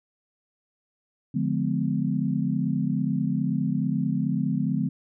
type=chord; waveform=sine; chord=D diminished seventh; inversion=none; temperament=just; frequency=146.83 / 176.2 / 211.4 / 253.7 Hz; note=D3 / F3 / Ab3 / Cb4; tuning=0 / +16 / +31 / +47 cents; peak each=-28 dBFS; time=1.34-4.89 s; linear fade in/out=10 ms; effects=none